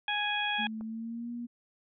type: harmonic tone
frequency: 830.6 Hz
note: G#5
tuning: in tune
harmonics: 1 / 2 / 3 / 4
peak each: -34 / -34 / -34 / -34 dBFS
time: 0.08-0.67 s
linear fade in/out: 2 ms
type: tone with pitch glide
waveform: sine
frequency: 220 to 238.5 Hz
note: A3 to A#3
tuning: 0 to +40 cents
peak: -35 dBFS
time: 0.58-1.47 s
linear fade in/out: 20 ms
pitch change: +140 cents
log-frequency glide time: 0.82-1.31 s
type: click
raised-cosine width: 1 ms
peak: -34 dBFS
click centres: 0.81 s
effects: none